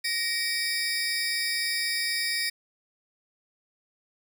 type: tone cluster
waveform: 35% pulse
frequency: 1873 / 2302 / 4872 / 5270 Hz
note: A#6 / D7 / D#8 / E8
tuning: +8 / -35 / -37 / -1 cents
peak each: -30 dBFS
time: 0.04-2.5 s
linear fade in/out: 10 ms
effects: none